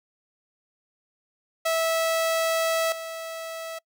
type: tone with level steps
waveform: sawtooth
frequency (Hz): 653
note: E5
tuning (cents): -17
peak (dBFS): -18 / -29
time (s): 1.65-3.79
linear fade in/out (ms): 10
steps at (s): 2.92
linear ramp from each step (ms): 2
effects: noise-tail reverb RT60 0.1 s tail -25 dB re dry